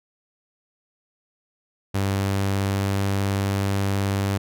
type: tone with pitch glide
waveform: sawtooth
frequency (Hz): 98 to 98.68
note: G2 to G2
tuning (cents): 0 to +12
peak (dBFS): -17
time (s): 1.94-4.38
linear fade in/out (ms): 10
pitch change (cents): +12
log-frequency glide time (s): 2.1-3.22
effects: none